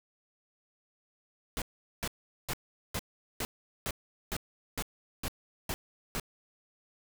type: noise bursts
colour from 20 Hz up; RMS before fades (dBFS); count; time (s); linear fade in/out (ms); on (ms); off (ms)
pink; -34; 11; 1.57-6.198; 0; 48; 410
effects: none